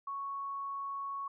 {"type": "tone", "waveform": "sine", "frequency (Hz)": 1108.7, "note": "C#6", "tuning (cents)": 0, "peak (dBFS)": -36, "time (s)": [0.07, 1.28], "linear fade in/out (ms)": 5, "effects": []}